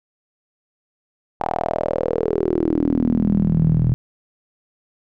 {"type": "tone with band-pass filter sweep", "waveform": "sawtooth", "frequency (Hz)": 40.29, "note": "E1", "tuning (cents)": -39, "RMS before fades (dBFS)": -19, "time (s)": [1.4, 3.94], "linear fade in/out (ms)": 0, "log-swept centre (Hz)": [820, 130], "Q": 5.6, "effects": []}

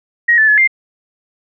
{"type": "tone with pitch steps", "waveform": "sine", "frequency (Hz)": [1887, 1751, 1709, 2103], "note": ["A#6", "A6", "G#6", "C7"], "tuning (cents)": [21, -9, 49, 8], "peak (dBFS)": -7, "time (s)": [0.28, 0.676], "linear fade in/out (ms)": 10, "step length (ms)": 99, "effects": []}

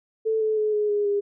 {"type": "tone with pitch steps", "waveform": "sine", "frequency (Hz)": [441.6, 434.3, 427.1, 420, 413, 406.1], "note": ["A4", "A4", "G#4", "G#4", "G#4", "G#4"], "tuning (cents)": [6, -23, 48, 19, -10, -39], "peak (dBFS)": -20, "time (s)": [0.25, 1.21], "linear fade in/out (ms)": 20, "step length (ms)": 160, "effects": []}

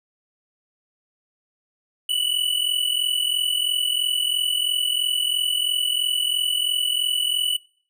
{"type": "tone pair together", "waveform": "square", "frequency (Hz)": [2943, 2986], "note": ["F#7", "F#7"], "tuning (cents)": [-10, 15], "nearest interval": "unison", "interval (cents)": 25, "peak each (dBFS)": [-24, -24], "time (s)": [2.09, 7.57], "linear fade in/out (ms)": 5, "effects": ["noise-tail reverb RT60 0.5 s tail -24 dB re dry"]}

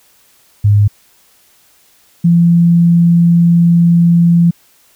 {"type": "tone pair in turn", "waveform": "sine", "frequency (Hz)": [103.1, 170.53], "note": ["G#2", "F3"], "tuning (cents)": [-12, -41], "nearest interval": "major sixth", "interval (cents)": 871, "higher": "second", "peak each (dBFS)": -5, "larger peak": "neither", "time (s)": [[0.64, 0.88], [2.24, 4.51]], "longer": "second", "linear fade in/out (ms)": 10, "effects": ["white hiss -50 dBFS RMS until 4.95 s"]}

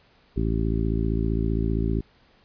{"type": "harmonic tone", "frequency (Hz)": 55.3, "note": "A1", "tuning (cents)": 9, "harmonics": [1, 2, 3, 4, 5, 6, 7], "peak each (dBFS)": [-25, -28, -30, -31, -32, -33, -33], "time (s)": [0.36, 2.01], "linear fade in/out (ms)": 10, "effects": ["pink hiss -59 dBFS RMS until 2.44 s", "resampled to 11025 Hz"]}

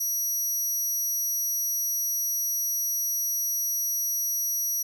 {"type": "tone", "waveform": "20% pulse", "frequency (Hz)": 5800, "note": "F#8", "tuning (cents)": -35, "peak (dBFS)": -20, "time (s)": [0, 4.83], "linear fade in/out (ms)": 10, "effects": []}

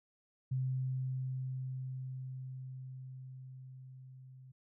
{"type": "tone with level ramp", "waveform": "sine", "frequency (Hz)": 130, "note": "C3", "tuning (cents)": -11, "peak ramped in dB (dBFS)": [-31, -52], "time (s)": [0.51, 4.52], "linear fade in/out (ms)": 10, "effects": []}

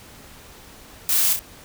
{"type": "noise with echo", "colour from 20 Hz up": "blue", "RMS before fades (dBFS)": -20, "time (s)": [1.09, 1.33], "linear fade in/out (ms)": 0, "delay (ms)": 31, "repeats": 2, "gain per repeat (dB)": -5, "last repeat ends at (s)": 1.392, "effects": ["pink hiss -45 dBFS RMS until 1.64 s"]}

